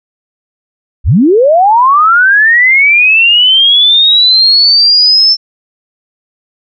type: linear sweep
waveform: sine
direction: up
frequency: 38.89 to 5350 Hz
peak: -3 dBFS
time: 1.04-5.37 s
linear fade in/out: 50 ms
effects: none